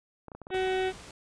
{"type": "clicks", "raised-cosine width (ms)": 1, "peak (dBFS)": -29, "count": 7, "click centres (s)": [0.283, 0.318, 0.35, 0.417, 0.469, 0.505, 0.545]}
{"type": "harmonic tone", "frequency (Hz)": 375.3, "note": "F#4", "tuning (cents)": 25, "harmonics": [1, 2, 4, 5, 6, 7, 8, 9, 10], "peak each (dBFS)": [-27, -33, -39, -41, -43, -44, -45, -46, -47], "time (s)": [0.5, 0.93], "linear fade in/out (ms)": 50}
{"type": "low-pass noise", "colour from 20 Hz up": "pink", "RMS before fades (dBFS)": -47, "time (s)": [0.54, 1.11], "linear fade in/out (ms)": 2, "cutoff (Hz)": 9500, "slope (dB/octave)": 48}
{"effects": []}